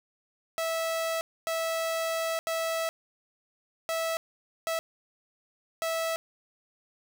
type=tone bursts at uneven times; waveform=sawtooth; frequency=654 Hz; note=E5; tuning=14 cents flat; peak=-24 dBFS; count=6; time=0.58-1.21 / 1.47-2.39 / 2.47-2.89 / 3.89-4.17 / 4.67-4.79 / 5.82-6.16 s; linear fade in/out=0 ms; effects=none